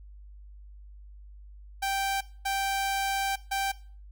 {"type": "tone bursts at uneven times", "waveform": "sawtooth", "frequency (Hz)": 783, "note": "G5", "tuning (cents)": -2, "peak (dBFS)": -23, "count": 3, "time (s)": [[1.82, 2.21], [2.45, 3.36], [3.51, 3.72]], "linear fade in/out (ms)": 10, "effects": ["noise-tail reverb RT60 0.4 s tail -18 dB re dry", "added 50 Hz sine -45 dBFS peak until 4.11 s"]}